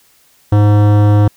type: tone with hard clipping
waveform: sine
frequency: 103.83 Hz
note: G#2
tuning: in tune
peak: -8 dBFS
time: 0.52-1.28 s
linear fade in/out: 5 ms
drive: 17 dB
effects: white hiss -51 dBFS RMS until 1.36 s